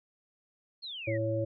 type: exponential sweep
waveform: sine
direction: down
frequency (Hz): 4385 to 1803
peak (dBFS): -38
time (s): 0.82-1.18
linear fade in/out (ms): 20
type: harmonic tone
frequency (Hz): 111.1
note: A2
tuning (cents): +17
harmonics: 1 / 3 / 5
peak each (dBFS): -32 / -35 / -31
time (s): 1.07-1.45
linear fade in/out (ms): 10
effects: none